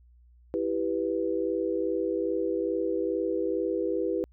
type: chord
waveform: sine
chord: E minor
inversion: none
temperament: equal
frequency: 329.6 / 392 / 493.9 Hz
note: E4 / G4 / B4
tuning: 0 / 0 / 0 cents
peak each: -30 dBFS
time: 0.54-4.24 s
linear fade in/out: 0 ms
effects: added 60 Hz sine -54 dBFS peak until 4.32 s